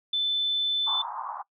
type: tone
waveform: sine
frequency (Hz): 3520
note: A7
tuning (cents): 0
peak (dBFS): -23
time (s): 0.13-1.02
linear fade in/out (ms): 5
type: band-pass noise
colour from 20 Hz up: white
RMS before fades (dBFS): -35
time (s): 0.86-1.43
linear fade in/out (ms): 20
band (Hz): 840 to 1100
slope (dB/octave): 48
effects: noise-tail reverb RT60 0.1 s tail -23 dB re dry